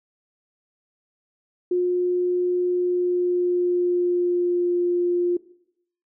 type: tone with pitch glide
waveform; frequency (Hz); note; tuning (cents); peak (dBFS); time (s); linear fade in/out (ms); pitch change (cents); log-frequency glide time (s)
sine; 358.1 to 351.9; F4 to F4; +43 to +13; -18; 1.71-5.37; 5; -30; 2.67-4.74
effects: noise-tail reverb RT60 0.7 s tail -18 dB re dry